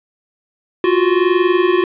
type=tone pair together; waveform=square; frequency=349 / 370 Hz; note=F4 / F#4; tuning=-1 / 0 cents; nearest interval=minor second; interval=101 cents; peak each=-15 dBFS; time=0.84-1.84 s; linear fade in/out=2 ms; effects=resampled to 8000 Hz + 7-bit